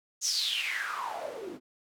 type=noise with band-pass filter sweep; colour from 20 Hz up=white; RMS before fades=-33 dBFS; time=0.21-1.6 s; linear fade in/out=50 ms; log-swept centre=6500 to 280 Hz; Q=8; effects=none